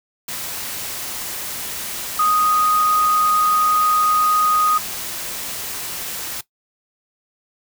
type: tone in noise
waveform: sine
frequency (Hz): 1244.5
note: D#6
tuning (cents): 0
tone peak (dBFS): -14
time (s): 2.19-4.78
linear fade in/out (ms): 5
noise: white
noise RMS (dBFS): -28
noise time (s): 0.28-6.41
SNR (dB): +11
effects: noise-tail reverb RT60 0.1 s tail -17 dB re dry